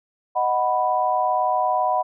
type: chord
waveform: sine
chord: B major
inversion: first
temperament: equal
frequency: 622.3 / 740 / 987.8 Hz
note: D#5 / F#5 / B5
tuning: 0 / 0 / 0 cents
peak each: -25 / -21 / -22 dBFS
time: 0.35-2.03 s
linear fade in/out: 20 ms
effects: none